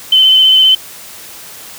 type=tone with vibrato; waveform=sine; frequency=3061 Hz; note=G7; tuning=42 cents flat; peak=-4 dBFS; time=0.12-0.75 s; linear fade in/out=5 ms; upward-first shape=triangle; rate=15 Hz; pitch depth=21 cents each way; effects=white hiss -32 dBFS RMS until 1.78 s + high-pass 60 Hz 12 dB/octave